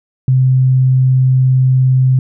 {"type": "tone", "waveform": "sine", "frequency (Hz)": 129.8, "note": "C3", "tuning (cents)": -13, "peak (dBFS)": -7, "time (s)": [0.28, 2.19], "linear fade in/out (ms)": 2, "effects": []}